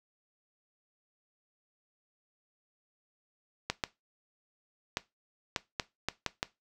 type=clicks; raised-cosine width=0.2 ms; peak=-12 dBFS; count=8; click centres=3.7 / 3.838 / 4.971 / 5.562 / 5.798 / 6.086 / 6.263 / 6.429 s; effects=noise-tail reverb RT60 0.2 s tail -18 dB re dry